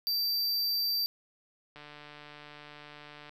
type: tone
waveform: square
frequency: 4673 Hz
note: D8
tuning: 9 cents flat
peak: -28 dBFS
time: 0.07-1.06 s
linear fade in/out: 0 ms
type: click train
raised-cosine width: 0.3 ms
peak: -32 dBFS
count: 228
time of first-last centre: 1.76-3.294 s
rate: 148 Hz
effects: none